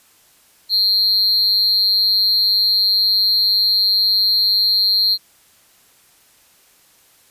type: tone with amplitude modulation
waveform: triangle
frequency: 4200 Hz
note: C8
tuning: 6 cents sharp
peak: -8 dBFS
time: 0.69-5.18 s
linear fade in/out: 50 ms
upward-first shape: sine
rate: 201 Hz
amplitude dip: 80%
effects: white hiss -53 dBFS RMS until 7.3 s + resampled to 32000 Hz